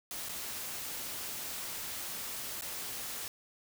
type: noise with dropouts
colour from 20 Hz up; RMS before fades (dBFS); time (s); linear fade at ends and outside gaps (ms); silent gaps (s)
white; -40; 0.11-3.28; 1; 0.287-0.292 / 2.611-2.621
effects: none